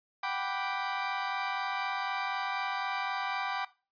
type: chord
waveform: 30% pulse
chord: G major seventh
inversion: third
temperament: equal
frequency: 740 / 784 / 987.8 / 1174.7 Hz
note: F#5 / G5 / B5 / D6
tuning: 0 / 0 / 0 / 0 cents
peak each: -37 / -33 / -36 / -34 dBFS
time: 0.23-3.65 s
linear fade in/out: 5 ms
effects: noise-tail reverb RT60 0.3 s tail -17 dB re dry + resampled to 11025 Hz